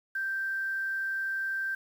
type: tone with quantisation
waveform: sine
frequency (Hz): 1568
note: G6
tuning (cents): 0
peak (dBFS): -29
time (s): 0.15-1.75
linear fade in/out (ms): 5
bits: 9
effects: none